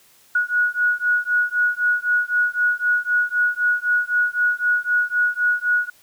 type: beating tone pair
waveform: sine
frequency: 1456 / 1459.9 Hz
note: F#6 / F#6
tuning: -28 / -24 cents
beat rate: 3.9 Hz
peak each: -20 dBFS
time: 0.35-5.9 s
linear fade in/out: 5 ms
effects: white hiss -54 dBFS RMS until 6.02 s